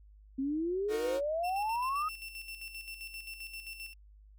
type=exponential sweep; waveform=sine; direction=up; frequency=261.6 to 1281 Hz; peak=-30 dBFS; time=0.38-2.09 s; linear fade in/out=10 ms
type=chord; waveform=sawtooth; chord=D# minor; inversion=none; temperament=equal with one note detuned; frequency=311.1 / 364.1 / 466.2 Hz; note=D#4 / F#4 / A#4; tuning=0 / -28 / 0 cents; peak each=-37 dBFS; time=0.88-1.21 s; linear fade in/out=50 ms
type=tone with tremolo; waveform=35% pulse; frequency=2700 Hz; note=E7; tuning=41 cents sharp; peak=-39 dBFS; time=1.43-3.94 s; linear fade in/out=20 ms; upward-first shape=square; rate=7.6 Hz; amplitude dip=55%
effects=added 51 Hz sine -54 dBFS peak until 4.38 s